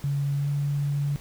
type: tone with pitch glide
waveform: sine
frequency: 141.2 to 143.17 Hz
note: C#3 to D3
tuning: +32 to -44 cents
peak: -23 dBFS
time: 0.04-1.16 s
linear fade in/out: 0 ms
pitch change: +24 cents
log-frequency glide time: 0.34-0.49 s
effects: pink hiss -48 dBFS RMS until 1.2 s